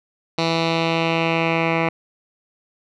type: tone with low-pass filter sweep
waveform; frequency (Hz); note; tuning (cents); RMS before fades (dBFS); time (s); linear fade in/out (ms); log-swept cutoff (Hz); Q
10% pulse; 164.81; E3; 0; -20; 0.38-1.89; 5; 4200 to 2100; 2.7
effects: none